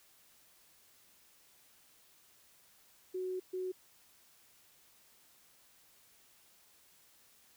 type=tone bursts at uneven times; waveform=sine; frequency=370 Hz; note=F#4; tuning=in tune; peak=-35 dBFS; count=2; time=3.14-3.4 / 3.53-3.72 s; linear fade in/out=10 ms; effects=white hiss -65 dBFS RMS until 7.56 s